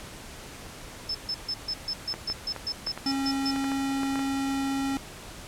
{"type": "tone bursts", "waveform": "sine", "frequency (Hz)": 5250, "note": "E8", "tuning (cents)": -8, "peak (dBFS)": -27, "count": 13, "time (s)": [1.09, 3.511], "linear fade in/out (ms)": 5, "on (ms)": 57, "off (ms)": 140}
{"type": "clicks", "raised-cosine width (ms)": 0.5, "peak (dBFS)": -20, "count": 11, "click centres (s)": [2.14, 2.3, 2.563, 2.871, 2.976, 3.561, 3.643, 3.718, 4.033, 4.157, 4.193]}
{"type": "tone", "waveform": "square", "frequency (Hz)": 272.6, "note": "C#4", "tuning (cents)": -29, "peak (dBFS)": -27, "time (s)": [3.06, 4.97], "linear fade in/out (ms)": 0}
{"effects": ["pink hiss -43 dBFS RMS until 5.47 s", "low-pass 11000 Hz 12 dB/octave"]}